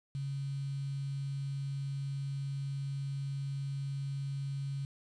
sine tone with quantisation, 138.3 Hz, C#3, 4 cents flat, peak -34 dBFS, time 0.15-4.85 s, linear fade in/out 0 ms, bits 9, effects resampled to 22050 Hz

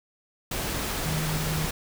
sine tone in noise, 156.3 Hz, D#3, 8 cents sharp, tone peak -28 dBFS, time 1.05-1.66 s, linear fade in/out 5 ms, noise pink, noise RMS -30 dBFS, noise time 0.51-1.71 s, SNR -1 dB, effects none

